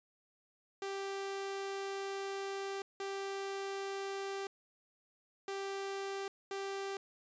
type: tone bursts at uneven times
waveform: sawtooth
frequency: 392.4 Hz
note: G4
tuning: 2 cents sharp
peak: -34 dBFS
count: 4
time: 0.82-2.82 / 3-4.47 / 5.48-6.28 / 6.51-6.97 s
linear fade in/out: 2 ms
effects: resampled to 16000 Hz